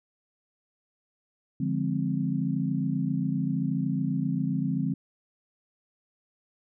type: chord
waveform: sine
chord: D half-diminished seventh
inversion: none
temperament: equal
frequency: 146.83 / 174.61 / 207.7 / 261.6 Hz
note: D3 / F3 / Ab3 / C4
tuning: 0 / 0 / 0 / 0 cents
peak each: -30 / -30 / -32 / -30 dBFS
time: 1.6-4.94 s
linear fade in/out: 5 ms
effects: none